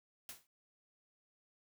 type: noise with exponential decay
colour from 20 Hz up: white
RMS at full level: -44 dBFS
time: 0.29-0.47 s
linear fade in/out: 1 ms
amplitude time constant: 39 ms
effects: none